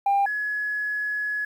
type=tone pair in turn; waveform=sine; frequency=798 / 1690.9 Hz; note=G5 / G#6; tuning=+31 / +31 cents; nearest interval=octave + minor second; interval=1300 cents; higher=second; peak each=-16 / -24 dBFS; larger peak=first; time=0.06-0.26 / 0.26-1.45 s; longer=second; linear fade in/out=5 ms; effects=tanh soft clip ceiling -16 dBFS + 9-bit